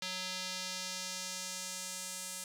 square tone with band-pass filter sweep, 185 Hz, F#3, in tune, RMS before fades -41 dBFS, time 0.02-2.44 s, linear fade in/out 2 ms, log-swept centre 4200 to 8600 Hz, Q 1.5, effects none

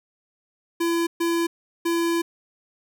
square tone bursts at uneven times, 337.2 Hz, E4, 39 cents sharp, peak -21 dBFS, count 3, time 0.8-1.07 / 1.2-1.47 / 1.85-2.22 s, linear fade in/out 10 ms, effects none

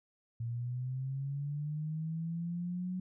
sine linear sweep, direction up, 115.2 to 185 Hz, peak -34 dBFS, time 0.4-3 s, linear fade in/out 5 ms, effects none

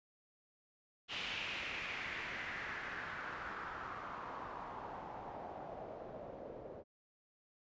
white noise with low-pass filter sweep, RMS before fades -45 dBFS, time 1.08-6.84 s, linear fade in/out 50 ms, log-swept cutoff 3000 to 500 Hz, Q 3, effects resampled to 16000 Hz

